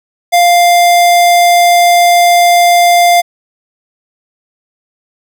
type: tone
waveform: square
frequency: 698.5 Hz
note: F5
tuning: in tune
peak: -5 dBFS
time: 0.32-3.22 s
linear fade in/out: 20 ms
effects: none